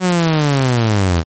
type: linear sweep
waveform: sawtooth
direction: down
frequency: 186.6 to 78.5 Hz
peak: -8 dBFS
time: 0-1.24 s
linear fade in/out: 50 ms
effects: MP3 32 kbps